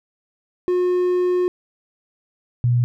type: tone pair in turn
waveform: triangle / sine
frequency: 360 / 121.39 Hz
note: F#4 / B2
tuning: -47 / -29 cents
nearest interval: octave + perfect fifth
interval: 1882 cents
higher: first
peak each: -14 dBFS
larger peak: neither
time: 0.68-1.48 / 2.64-2.84 s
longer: first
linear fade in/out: 0 ms
effects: none